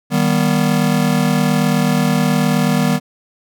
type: chord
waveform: square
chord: Eb augmented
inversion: none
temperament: just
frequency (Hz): 155.56 / 194.45 / 243.1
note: Eb3 / G3 / B3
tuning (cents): 0 / -14 / -27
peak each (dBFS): -18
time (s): 0.1-3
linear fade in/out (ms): 50
effects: none